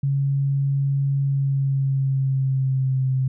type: tone with pitch glide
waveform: sine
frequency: 138.59 to 131.19 Hz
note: C#3 to C3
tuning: 0 to +5 cents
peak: -18 dBFS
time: 0.03-3.28 s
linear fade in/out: 5 ms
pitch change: -95 cents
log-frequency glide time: 1.22-3.07 s
effects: none